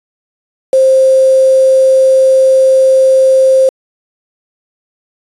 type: tone with quantisation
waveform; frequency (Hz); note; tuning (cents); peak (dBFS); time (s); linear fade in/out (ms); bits
sine; 527; C5; +12; -4; 0.73-3.69; 2; 4
effects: resampled to 24000 Hz